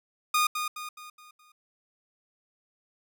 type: tone with echo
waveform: sawtooth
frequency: 1227 Hz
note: D#6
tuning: 25 cents flat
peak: -18 dBFS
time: 0.34-0.47 s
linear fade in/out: 5 ms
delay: 210 ms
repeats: 5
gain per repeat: -7 dB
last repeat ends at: 1.52 s
effects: none